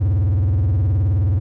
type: tone with vibrato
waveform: triangle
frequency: 93.7 Hz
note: F#2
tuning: 22 cents sharp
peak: -12 dBFS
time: 0-1.4 s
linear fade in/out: 20 ms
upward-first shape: sine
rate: 19 Hz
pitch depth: 290 cents each way
effects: none